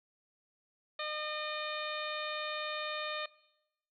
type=harmonic tone; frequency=608 Hz; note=D#5; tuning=40 cents flat; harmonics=1 / 2 / 3 / 4 / 5 / 6 / 7; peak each=-41 / -41 / -43 / -44 / -48 / -43 / -48 dBFS; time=0.99-3.26 s; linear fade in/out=5 ms; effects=noise-tail reverb RT60 0.9 s tail -21 dB re dry